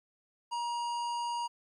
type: harmonic tone with a mistuned harmonic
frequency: 949 Hz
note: A#5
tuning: 31 cents sharp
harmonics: 1 / 3 / 5 / 7 / 9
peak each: -32 / -45 / -47 / -52 / -54 dBFS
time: 0.51-1.48 s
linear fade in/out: 20 ms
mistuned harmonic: 9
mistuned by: +70 cents
effects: 12-bit